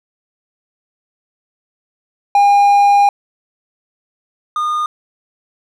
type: tone pair in turn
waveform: triangle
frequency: 809 / 1220.6 Hz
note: G#5 / D#6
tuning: -46 / -34 cents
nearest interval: perfect fifth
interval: 712 cents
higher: second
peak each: -5 / -13 dBFS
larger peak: first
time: 2.35-3.09 / 4.56-4.86 s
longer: first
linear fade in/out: 2 ms
effects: none